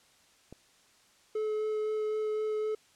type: click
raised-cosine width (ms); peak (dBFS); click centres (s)
2; -32; 0.526
type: tone with vibrato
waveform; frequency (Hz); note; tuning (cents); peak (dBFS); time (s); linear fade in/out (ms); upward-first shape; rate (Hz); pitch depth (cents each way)
triangle; 430; A4; -40; -27; 1.35-2.75; 5; sine; 3.9; 8
effects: white hiss -63 dBFS RMS until 2.95 s + low-pass 8000 Hz 12 dB/octave